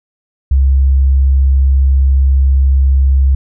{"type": "tone", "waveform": "sine", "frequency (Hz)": 67.3, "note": "C2", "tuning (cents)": 49, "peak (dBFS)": -6, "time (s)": [0.51, 3.35], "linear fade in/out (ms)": 5, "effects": []}